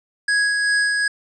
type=tone with tremolo; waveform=square; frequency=1661.2 Hz; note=G#6; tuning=in tune; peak=-16 dBFS; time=0.28-1.08 s; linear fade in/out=5 ms; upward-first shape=sine; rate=2.6 Hz; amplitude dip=30%; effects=resampled to 22050 Hz